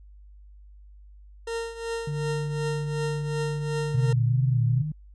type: tone with tremolo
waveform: 40% pulse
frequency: 460 Hz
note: A#4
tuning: 23 cents flat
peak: -26 dBFS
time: 1.47-4.13 s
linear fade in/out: 5 ms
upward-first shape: triangle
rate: 2.7 Hz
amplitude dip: 80%
type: tone with pitch glide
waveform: sine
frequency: 147 to 152.98 Hz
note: D3 to D#3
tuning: +2 to -29 cents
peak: -27 dBFS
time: 2.07-4.92 s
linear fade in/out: 5 ms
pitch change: +69 cents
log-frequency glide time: 4.18-4.74 s
type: tone with vibrato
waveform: sine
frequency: 122.6 Hz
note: B2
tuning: 12 cents flat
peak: -20 dBFS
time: 3.94-4.82 s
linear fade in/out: 10 ms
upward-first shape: sine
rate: 2.5 Hz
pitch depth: 89 cents each way
effects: added 50 Hz sine -46 dBFS peak until 5.14 s + resampled to 22050 Hz